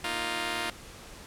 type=chord; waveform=5% pulse; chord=Bb suspended fourth; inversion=none; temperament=just; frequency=233.1 / 310.8 / 349.6 Hz; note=Bb3 / Eb4 / F4; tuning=0 / -2 / +2 cents; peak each=-27 / -25 / -22 dBFS; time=0.04-0.7 s; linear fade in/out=2 ms; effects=pink hiss -47 dBFS RMS until 1.26 s + low-pass 11000 Hz 12 dB/octave